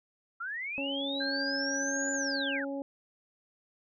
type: linear two-way sweep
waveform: sine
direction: up then down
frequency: 1318.5 to 7040 to 1318.5 Hz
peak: -34 dBFS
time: 0.4-2.65 s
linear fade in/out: 10 ms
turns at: 2.12 s
type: harmonic tone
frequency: 277.2 Hz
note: C#4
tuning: in tune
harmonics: 1 / 2 / 3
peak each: -35 / -37 / -46 dBFS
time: 0.78-2.82 s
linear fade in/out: 0 ms
type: tone with tremolo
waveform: sine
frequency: 1593 Hz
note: G6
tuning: 27 cents sharp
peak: -32 dBFS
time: 1.2-2.6 s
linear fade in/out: 10 ms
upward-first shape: sine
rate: 15 Hz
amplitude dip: 25%
effects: none